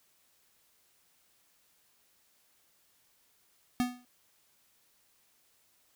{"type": "tone with exponential decay", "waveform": "square", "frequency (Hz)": 246.9, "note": "B3", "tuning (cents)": 0, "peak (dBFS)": -24, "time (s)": [3.8, 4.05], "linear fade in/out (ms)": 0, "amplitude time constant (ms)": 54, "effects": ["white hiss -69 dBFS RMS until 5.95 s"]}